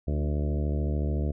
harmonic tone with a mistuned harmonic, 73.7 Hz, D2, 7 cents sharp, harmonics 1 / 2 / 3 / 4 / 5 / 6 / 7 / 8 / 9, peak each -26 / -32 / -36 / -38 / -40 / -42 / -43 / -44 / -45 dBFS, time 0.07-1.32 s, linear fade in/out 10 ms, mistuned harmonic 4, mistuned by +19 cents, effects none

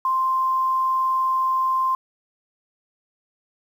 sine tone with quantisation, 1046.5 Hz, C6, in tune, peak -18 dBFS, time 0.05-1.95 s, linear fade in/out 2 ms, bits 8, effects none

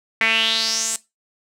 sawtooth tone with band-pass filter sweep, 224 Hz, A3, 31 cents sharp, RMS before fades -20 dBFS, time 0.21-0.96 s, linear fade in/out 2 ms, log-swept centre 2100 to 8200 Hz, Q 5, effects noise-tail reverb RT60 0.2 s tail -17 dB re dry

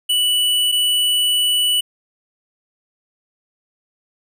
square tone pair in turn, 2960 / 2960 Hz, F#7 / F#7, 0 / 0 cents, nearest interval unison, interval 0 cents, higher neither, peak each -15 dBFS, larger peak neither, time 0.09-0.72 / 0.72-1.81 s, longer second, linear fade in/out 10 ms, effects none

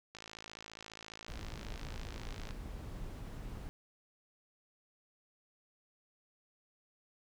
click train, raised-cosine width 0.2 ms, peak -30 dBFS, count 130, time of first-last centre 0.15-2.508 s, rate 54.7 Hz
brown noise, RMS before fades -44 dBFS, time 1.28-3.69 s, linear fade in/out 0 ms
effects none

